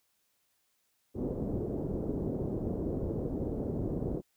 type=low-pass noise; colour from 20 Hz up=white; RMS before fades=-34 dBFS; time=1.14-4.22 s; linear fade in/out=50 ms; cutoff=440 Hz; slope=24 dB/octave; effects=white hiss -75 dBFS RMS until 4.36 s

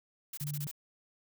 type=noise bursts; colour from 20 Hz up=blue; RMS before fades=-41 dBFS; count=6; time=0.33-0.714 s; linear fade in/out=5 ms; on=44 ms; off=24 ms
type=tone; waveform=sine; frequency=146.83 Hz; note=D3; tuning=in tune; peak=-35 dBFS; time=0.41-0.67 s; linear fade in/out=0 ms
effects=none

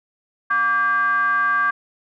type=ring-modulated tone; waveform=triangle; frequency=220 Hz; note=A3; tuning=in tune; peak=-11 dBFS; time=0.5-1.71 s; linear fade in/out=10 ms; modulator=1380 Hz; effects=none

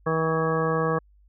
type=harmonic tone with a mistuned harmonic; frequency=160.7 Hz; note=E3; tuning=44 cents flat; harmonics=1 / 2 / 3 / 4 / 5 / 6 / 7 / 8 / 10; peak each=-27 / -33 / -25 / -34 / -35 / -39 / -28 / -37 / -34 dBFS; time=0.06-0.99 s; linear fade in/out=10 ms; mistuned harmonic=10; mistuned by=+51 cents; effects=added 50 Hz sine -54 dBFS peak until 1.28 s

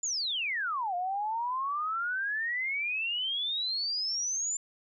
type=exponential two-way sweep; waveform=sine; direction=down then up; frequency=7230 to 698.5 to 7230 Hz; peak=-29 dBFS; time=0.03-4.57 s; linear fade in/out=5 ms; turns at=0.95 s; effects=none

